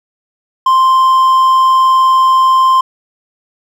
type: tone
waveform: triangle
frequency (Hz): 1046.5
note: C6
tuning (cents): 0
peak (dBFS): -4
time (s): 0.66-2.81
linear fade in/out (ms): 5
effects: none